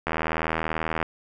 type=click train; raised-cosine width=0.5 ms; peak=-10 dBFS; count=78; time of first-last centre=0.07-1.028 s; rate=80.4 Hz; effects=none